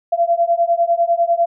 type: beating tone pair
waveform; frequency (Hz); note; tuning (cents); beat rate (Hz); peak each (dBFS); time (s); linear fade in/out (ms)
sine; 677 / 687; E5 / F5; +46 / -29; 10; -16; 0.12-1.46; 10
effects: none